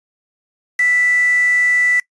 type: tone with quantisation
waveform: sine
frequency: 1975.5 Hz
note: B6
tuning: in tune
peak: -12 dBFS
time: 0.79-2 s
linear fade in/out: 5 ms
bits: 4
effects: noise-tail reverb RT60 0.1 s tail -22 dB re dry + resampled to 22050 Hz